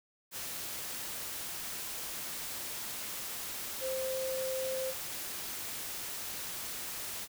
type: tone in noise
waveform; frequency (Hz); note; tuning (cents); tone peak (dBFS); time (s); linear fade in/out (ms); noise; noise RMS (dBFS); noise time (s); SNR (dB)
sine; 523.3; C5; 0; -33; 3.8-4.94; 50; white; -40; 0.31-7.28; +4
effects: none